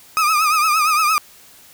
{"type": "tone with vibrato", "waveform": "35% pulse", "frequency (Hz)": 1244.5, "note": "D#6", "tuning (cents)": 0, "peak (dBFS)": -12, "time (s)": [0.17, 1.18], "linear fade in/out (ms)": 0, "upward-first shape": "triangle", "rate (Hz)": 8.7, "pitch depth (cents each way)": 96, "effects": ["white hiss -46 dBFS RMS until 1.73 s"]}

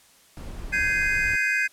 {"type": "noise", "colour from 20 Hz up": "brown", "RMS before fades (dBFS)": -35, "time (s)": [0.37, 1.36], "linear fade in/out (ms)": 0}
{"type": "chord", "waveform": "triangle", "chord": "Ab major seventh", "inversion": "third", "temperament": "just", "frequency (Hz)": [1557.4, 1661.2, 2077, 2492], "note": ["G6", "Ab6", "C7", "Eb7"], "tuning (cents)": [-12, 0, -13, 2], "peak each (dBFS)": -25, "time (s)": [0.72, 1.68], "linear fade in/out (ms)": 20}
{"effects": ["white hiss -56 dBFS RMS until 1.72 s", "low-pass 12000 Hz 12 dB/octave"]}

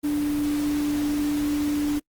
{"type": "tone in noise", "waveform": "sine", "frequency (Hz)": 293.7, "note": "D4", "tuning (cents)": 0, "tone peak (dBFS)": -21, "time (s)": [0.03, 2], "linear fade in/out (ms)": 20, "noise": "pink", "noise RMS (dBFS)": -36, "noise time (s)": [0.03, 2], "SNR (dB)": 12, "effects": ["noise-tail reverb RT60 0.1 s tail -25 dB re dry", "Opus 24 kbps"]}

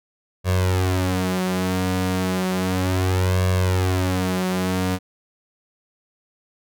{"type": "tone with flanger", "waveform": "sawtooth", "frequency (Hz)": 92.5, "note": "F#2", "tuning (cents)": 0, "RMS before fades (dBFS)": -21, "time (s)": [0.44, 4.99], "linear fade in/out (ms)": 50, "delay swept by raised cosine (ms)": [1.8, 6.7], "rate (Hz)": 0.33, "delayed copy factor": 0.95, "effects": []}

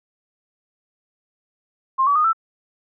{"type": "tone with pitch steps", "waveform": "sine", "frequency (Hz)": [1060, 1142.7, 1231.8, 1327.8], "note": ["C6", "D6", "D#6", "E6"], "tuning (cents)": [22, -48, -18, 12], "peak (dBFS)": -14, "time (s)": [1.98, 2.332], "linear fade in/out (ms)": 20, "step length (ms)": 88, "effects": []}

